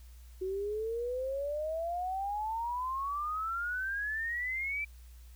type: exponential sweep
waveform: sine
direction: up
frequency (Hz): 369.9 to 2349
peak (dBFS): -32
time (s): 0.41-4.85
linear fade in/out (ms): 10
effects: added 60 Hz sine -49 dBFS peak until 5.35 s + white hiss -64 dBFS RMS until 5.35 s